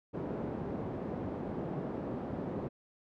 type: band-pass noise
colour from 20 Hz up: pink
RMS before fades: -38 dBFS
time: 0.13-2.69 s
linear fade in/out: 20 ms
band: 140 to 560 Hz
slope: 12 dB/octave
effects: none